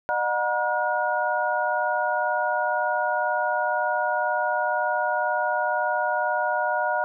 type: tone cluster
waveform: sine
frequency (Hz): 609 / 731 / 954 / 1441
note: D#5 / F#5 / A#5 / F#6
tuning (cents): -37 / -21 / +40 / -46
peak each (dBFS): -27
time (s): 0.09-7.04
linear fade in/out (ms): 0
effects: none